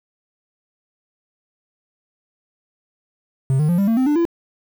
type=tone with pitch steps; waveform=triangle; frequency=133.3 / 152.24 / 173.87 / 198.57 / 226.8 / 259 / 295.8 / 337.8 Hz; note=C3 / D#3 / F3 / G3 / A#3 / C4 / D4 / E4; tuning=+33 / -37 / -7 / +23 / -47 / -17 / +13 / +42 cents; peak=-12 dBFS; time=3.5-4.252 s; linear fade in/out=0 ms; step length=94 ms; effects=7-bit